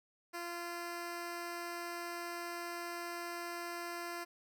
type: tone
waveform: 10% pulse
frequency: 345 Hz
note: F4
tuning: 21 cents flat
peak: -32 dBFS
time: 0.33-4.25 s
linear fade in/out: 20 ms
effects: none